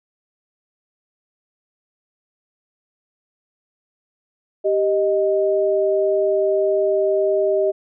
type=tone pair together; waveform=sine; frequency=392 / 622.3 Hz; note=G4 / D#5; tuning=0 / 0 cents; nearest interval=minor sixth; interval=800 cents; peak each=-18 dBFS; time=4.64-7.72 s; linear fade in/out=20 ms; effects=none